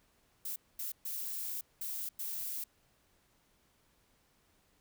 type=noise bursts at uneven times; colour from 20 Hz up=violet; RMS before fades=-39 dBFS; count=5; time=0.45-0.56 / 0.79-0.92 / 1.05-1.61 / 1.81-2.09 / 2.19-2.64 s; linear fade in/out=5 ms; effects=pink hiss -71 dBFS RMS until 4.8 s